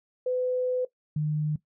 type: tone pair in turn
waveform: sine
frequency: 504 / 151.76 Hz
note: B4 / D#3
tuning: +35 / -43 cents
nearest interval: octave + major sixth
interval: 2078 cents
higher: first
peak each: -24 dBFS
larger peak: neither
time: 0.26-0.85 / 1.16-1.56 s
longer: first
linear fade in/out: 5 ms
effects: noise-tail reverb RT60 0.1 s tail -17 dB re dry